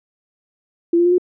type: tone with pitch steps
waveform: sine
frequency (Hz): 340.3 / 346.8 / 353.5 / 360.3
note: F4 / F4 / F4 / F#4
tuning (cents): -45 / -12 / +21 / -46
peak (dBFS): -11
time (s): 0.93-1.182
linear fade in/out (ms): 5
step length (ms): 63
effects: none